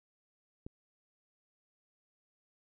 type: click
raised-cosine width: 3 ms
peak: -30 dBFS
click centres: 0.665 s
effects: none